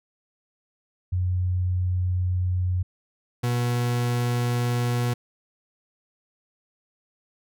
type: tone pair in turn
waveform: sine / 40% pulse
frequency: 90.8 / 121.2 Hz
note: F#2 / B2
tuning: -32 / -32 cents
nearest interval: perfect fourth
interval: 500 cents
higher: second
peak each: -21 dBFS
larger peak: neither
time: 1.12-2.83 / 3.43-5.14 s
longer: neither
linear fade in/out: 10 ms
effects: none